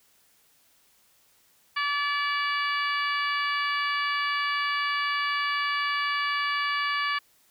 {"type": "harmonic tone", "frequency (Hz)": 576, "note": "D5", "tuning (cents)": -34, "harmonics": [2, 3, 4, 5, 6, 7, 8], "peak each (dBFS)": [-28, -30, -32, -35, -40, -48, -38], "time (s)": [1.76, 7.19], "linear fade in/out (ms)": 10, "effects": ["white hiss -63 dBFS RMS until 7.5 s"]}